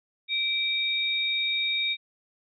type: tone pair together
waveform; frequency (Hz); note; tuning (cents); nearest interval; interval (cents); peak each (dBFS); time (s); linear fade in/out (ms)
sine; 2332 / 3722; D7 / A#7; -13 / -3; minor sixth; 810; -28 / -26; 0.28-1.97; 50
effects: none